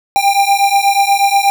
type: beating tone pair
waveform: square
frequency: 792 / 800.3 Hz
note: G5 / G5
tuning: +18 / +36 cents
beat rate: 8.3 Hz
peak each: -13 dBFS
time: 0.16-1.5 s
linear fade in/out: 0 ms
effects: none